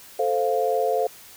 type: chord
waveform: sine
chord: F major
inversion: first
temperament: equal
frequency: 440 / 523.3 / 698.5 Hz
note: A4 / C5 / F5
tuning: 0 / 0 / 0 cents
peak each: -24 dBFS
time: 0.19-1.07 s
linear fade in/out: 5 ms
effects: white hiss -46 dBFS RMS until 1.36 s